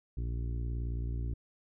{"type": "harmonic tone", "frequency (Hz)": 58.6, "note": "A#1", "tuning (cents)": 10, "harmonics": [1, 2, 3, 4, 5, 6, 7], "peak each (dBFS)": [-33, -38, -54, -51, -50, -54, -57], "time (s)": [0.17, 1.34], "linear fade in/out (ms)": 5, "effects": []}